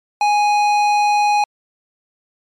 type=tone with tanh clipping; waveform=sine; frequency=830 Hz; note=G#5; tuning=1 cent flat; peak=-14 dBFS; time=0.21-1.44 s; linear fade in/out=2 ms; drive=14 dB; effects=MP3 96 kbps